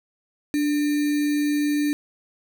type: tone with sample-and-hold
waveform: sine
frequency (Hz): 293.7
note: D4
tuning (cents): 0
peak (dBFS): -19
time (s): 0.54-1.93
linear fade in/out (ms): 0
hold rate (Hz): 2100
effects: none